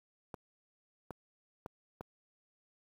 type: clicks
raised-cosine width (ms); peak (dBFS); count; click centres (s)
1; -28; 4; 0.342 / 1.107 / 1.661 / 2.009
effects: high-pass 60 Hz 12 dB/octave + 9-bit